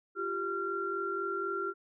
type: tone cluster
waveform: sine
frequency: 349.6 / 393.6 / 1375 Hz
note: F4 / G4 / F6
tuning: +2 / +7 / -27 cents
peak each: -39 / -36 / -34 dBFS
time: 0.15-1.74 s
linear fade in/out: 50 ms
effects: none